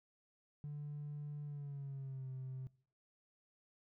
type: tone with pitch glide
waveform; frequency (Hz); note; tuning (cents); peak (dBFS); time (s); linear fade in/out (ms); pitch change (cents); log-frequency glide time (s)
triangle; 146.83 to 130.81; D3 to C3; 0 to 0; -39; 0.64-2.67; 0; -200; 1.44-2.29
effects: noise-tail reverb RT60 0.5 s tail -24 dB re dry + tanh soft clip ceiling -39 dBFS